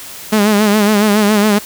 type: tone with vibrato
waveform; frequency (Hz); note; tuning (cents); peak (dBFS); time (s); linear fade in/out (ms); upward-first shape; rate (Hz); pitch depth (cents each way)
sawtooth; 209.3; G#3; +14; -5; 0.32-1.59; 10; sine; 7.2; 67
effects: white hiss -31 dBFS RMS until 1.65 s